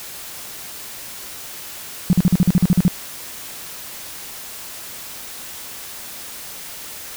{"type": "tone bursts", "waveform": "sine", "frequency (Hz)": 180, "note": "F#3", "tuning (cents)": -47, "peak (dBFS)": -9, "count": 11, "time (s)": [2.1, 2.88], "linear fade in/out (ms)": 0, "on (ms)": 30, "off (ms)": 45, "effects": ["white hiss -34 dBFS RMS until 7.16 s"]}